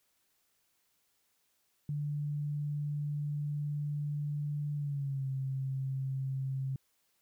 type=tone with pitch glide; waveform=sine; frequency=146.83 to 133.87 Hz; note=D3 to C3; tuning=0 to +40 cents; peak=-32 dBFS; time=1.89-6.76 s; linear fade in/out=2 ms; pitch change=-160 cents; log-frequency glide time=4.75-5.27 s; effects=white hiss -75 dBFS RMS until 7.21 s